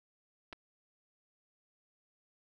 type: clicks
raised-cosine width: 0.3 ms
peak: -30 dBFS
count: 2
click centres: 0.527 / 0.53 s
effects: none